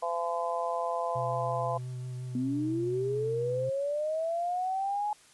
harmonic tone, 170 Hz, F3, 46 cents flat, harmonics 3 / 4 / 5 / 6, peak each -35 / -32 / -37 / -34 dBFS, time 0.02-1.78 s, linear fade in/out 10 ms
triangle tone with vibrato, 126.2 Hz, B2, 38 cents sharp, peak -33 dBFS, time 1.15-3.7 s, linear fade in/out 10 ms, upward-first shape sine, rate 5.7 Hz, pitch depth 14 cents each way
sine linear sweep, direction up, 243.5 to 846 Hz, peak -28 dBFS, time 2.35-5.13 s, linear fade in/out 2 ms
effects white hiss -58 dBFS RMS until 5.33 s + resampled to 24000 Hz

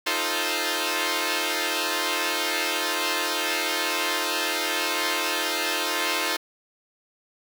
5% pulse chord, F dominant seventh, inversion third, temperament equal with one note detuned, 311.1 / 349.2 / 435.7 / 523.3 Hz, Eb4 / F4 / A4 / C5, 0 / 0 / -17 / 0 cents, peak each -18 dBFS, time 0.06-6.37 s, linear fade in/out 10 ms, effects none

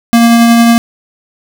square tone with tremolo, 233.1 Hz, A#3, in tune, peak -3 dBFS, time 0.13-0.78 s, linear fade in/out 0 ms, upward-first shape triangle, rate 11 Hz, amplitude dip 25%, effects none

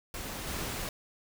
pink noise with level steps, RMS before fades -39 / -36 dBFS, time 0.14-0.89 s, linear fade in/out 2 ms, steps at 0.47 s, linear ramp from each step 2 ms, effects none

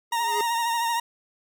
square tone with exponential growth, 415.3 Hz, G#4, in tune, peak -25 dBFS, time 0.11-0.41 s, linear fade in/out 2 ms, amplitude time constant 64 ms
40% pulse tone with vibrato, 931 Hz, A#5, 2 cents flat, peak -22 dBFS, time 0.12-1 s, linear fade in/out 5 ms, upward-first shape triangle, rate 13 Hz, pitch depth 42 cents each way
effects none

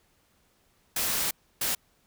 white noise bursts at uneven times, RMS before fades -28 dBFS, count 2, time 0.96-1.31 / 1.61-1.75 s, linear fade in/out 5 ms, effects pink hiss -67 dBFS RMS until 2.06 s

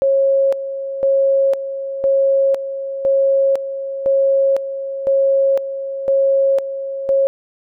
sine tone with tremolo, 545 Hz, C#5, 29 cents flat, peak -11 dBFS, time 0.02-7.27 s, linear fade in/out 0 ms, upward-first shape square, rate 0.99 Hz, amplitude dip 70%, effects none

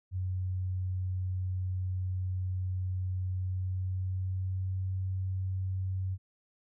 sine tone with pitch glide, 92.5 to 94.12 Hz, F#2 to F#2, 0 to +30 cents, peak -30 dBFS, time 0.11-6.18 s, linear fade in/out 50 ms, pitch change +30 cents, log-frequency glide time 3.34-4.9 s, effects none

